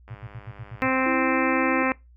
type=click train; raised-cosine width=0.5 ms; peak=-31 dBFS; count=109; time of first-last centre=0.08-1.149 s; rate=101 Hz
type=tone bursts; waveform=sine; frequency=116.54 Hz; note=A#2; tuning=in tune; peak=-33 dBFS; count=7; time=0.1-0.883 s; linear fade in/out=10 ms; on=51 ms; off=71 ms
type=harmonic tone; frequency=261.4 Hz; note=C4; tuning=1 cent flat; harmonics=1 / 2 / 3 / 4 / 5 / 6 / 7 / 8 / 9 / 10; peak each=-25 / -28 / -31 / -29 / -31 / -34 / -30 / -31 / -33 / -34 dBFS; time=0.82-1.92 s; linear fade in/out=0 ms
type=tone; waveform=sine; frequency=329.6 Hz; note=E4; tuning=in tune; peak=-27 dBFS; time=1.06-1.83 s; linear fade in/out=2 ms
effects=noise-tail reverb RT60 0.2 s tail -21 dB re dry + added 60 Hz sine -49 dBFS peak until 2.16 s